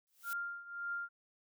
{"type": "noise with exponential growth", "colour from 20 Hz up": "blue", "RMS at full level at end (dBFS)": -43, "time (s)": [0.07, 0.33], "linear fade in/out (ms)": 0, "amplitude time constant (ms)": 55}
{"type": "tone with tremolo", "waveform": "sine", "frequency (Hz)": 1396.9, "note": "F6", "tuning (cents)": 0, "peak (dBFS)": -35, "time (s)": [0.23, 1.09], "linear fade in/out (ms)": 50, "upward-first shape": "triangle", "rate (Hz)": 1.8, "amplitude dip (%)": 85}
{"effects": []}